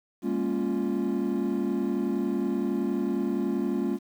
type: chord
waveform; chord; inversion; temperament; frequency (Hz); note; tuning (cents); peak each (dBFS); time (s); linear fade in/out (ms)
triangle; Bb minor seventh; third; equal with one note detuned; 202.3 / 233.1 / 277.2 / 349.2; Ab3 / Bb3 / Db4 / F4; -45 / 0 / 0 / 0; -28; 0.22-3.99; 50
effects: tanh soft clip ceiling -16 dBFS + 9-bit